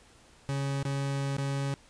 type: tone with dropouts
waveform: 40% pulse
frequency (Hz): 138.59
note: C#3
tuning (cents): 0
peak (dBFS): -28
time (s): 0.49-1.74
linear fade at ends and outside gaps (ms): 0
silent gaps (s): 0.829-0.852 / 1.367-1.383
effects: pink hiss -58 dBFS RMS until 1.89 s + resampled to 22050 Hz